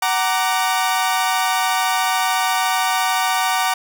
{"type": "chord", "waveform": "sawtooth", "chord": "Gb augmented", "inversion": "none", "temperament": "equal with one note detuned", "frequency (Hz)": [748.6, 932.3, 1174.7], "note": ["Gb5", "Bb5", "D6"], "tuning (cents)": [20, 0, 0], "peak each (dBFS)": [-16, -18, -19], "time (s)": [0.02, 3.74], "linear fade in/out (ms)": 5, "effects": []}